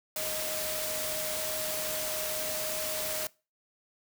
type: tone in noise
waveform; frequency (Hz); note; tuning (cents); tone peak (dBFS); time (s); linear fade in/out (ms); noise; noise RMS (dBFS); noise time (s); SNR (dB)
sine; 622.3; D#5; 0; -37; 0.16-3.27; 2; white; -34; 0.16-3.27; -6
effects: noise-tail reverb RT60 0.3 s tail -22 dB re dry